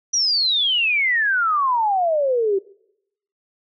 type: exponential sweep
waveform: sine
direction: down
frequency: 5920 to 377.5 Hz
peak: -16 dBFS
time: 0.13-2.59 s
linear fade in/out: 10 ms
effects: noise-tail reverb RT60 0.8 s tail -23 dB re dry